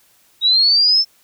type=linear sweep; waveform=sine; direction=up; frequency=3782 to 5350 Hz; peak=-10 dBFS; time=0.41-1.05 s; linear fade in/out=50 ms; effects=white hiss -55 dBFS RMS until 1.23 s